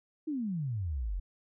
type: exponential sweep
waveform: sine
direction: down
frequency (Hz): 324.1 to 41.2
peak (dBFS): -31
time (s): 0.27-1.2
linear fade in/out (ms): 10
effects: none